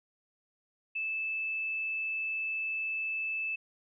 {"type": "tone", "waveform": "sine", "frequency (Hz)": 2626, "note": "E7", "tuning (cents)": -7, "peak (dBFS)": -31, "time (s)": [0.95, 3.56], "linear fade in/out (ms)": 10, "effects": []}